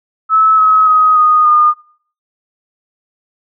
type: tone with pitch steps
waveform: sine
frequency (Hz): 1300 / 1279.1 / 1258.6 / 1238.4 / 1218.6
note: E6 / D#6 / D#6 / D#6 / D#6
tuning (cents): -24 / +47 / +19 / -9 / -36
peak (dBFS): -6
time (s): 0.29-1.74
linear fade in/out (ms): 50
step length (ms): 290
effects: noise-tail reverb RT60 0.5 s tail -19 dB re dry